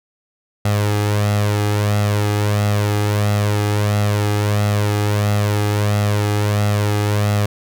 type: tone with flanger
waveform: sawtooth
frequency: 103.83 Hz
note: G#2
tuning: in tune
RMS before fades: -17 dBFS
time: 0.65-7.46 s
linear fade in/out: 5 ms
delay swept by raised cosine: 1.5 to 2.46 ms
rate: 1.5 Hz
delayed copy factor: +0.55
effects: none